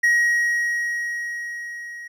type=tone with level ramp; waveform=triangle; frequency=1895 Hz; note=A#6; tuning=28 cents sharp; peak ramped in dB=-12 to -32 dBFS; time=0.03-2.08 s; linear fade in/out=10 ms; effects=none